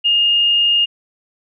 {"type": "tone", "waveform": "sine", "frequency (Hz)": 2836, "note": "F7", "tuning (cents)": 26, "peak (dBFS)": -11, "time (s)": [0.04, 0.86], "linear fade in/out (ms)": 20, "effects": []}